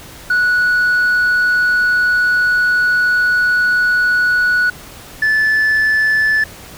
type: tone pair in turn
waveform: sine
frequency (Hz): 1470 / 1743.2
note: F#6 / A6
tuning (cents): -12 / -17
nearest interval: minor third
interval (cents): 295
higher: second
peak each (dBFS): -8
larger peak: neither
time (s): 0.3-4.7 / 5.22-6.44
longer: first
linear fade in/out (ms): 5
effects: tanh soft clip ceiling -10 dBFS + pink hiss -36 dBFS RMS until 6.77 s